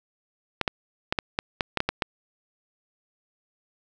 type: clicks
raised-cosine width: 0.3 ms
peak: -7 dBFS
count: 10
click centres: 0.613 / 0.678 / 1.125 / 1.188 / 1.389 / 1.608 / 1.773 / 1.804 / 1.89 / 2.022 s
effects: none